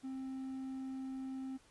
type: tone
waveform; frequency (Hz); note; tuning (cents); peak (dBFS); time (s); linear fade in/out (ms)
triangle; 264.1; C4; +16; -38; 0.03-1.58; 20
effects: pink hiss -66 dBFS RMS until 1.7 s + resampled to 24000 Hz